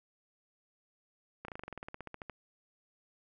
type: slowing click train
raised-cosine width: 0.5 ms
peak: -27 dBFS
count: 17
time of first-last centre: 1.45-2.297 s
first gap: 33 ms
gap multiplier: 1.06
effects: none